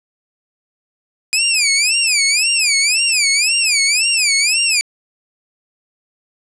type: tone with vibrato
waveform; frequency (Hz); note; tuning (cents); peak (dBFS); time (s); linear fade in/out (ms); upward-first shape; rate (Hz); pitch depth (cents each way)
15% pulse; 2469; D#7; -14; -5; 1.33-4.81; 0; sine; 1.9; 210
effects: resampled to 22050 Hz + 7-bit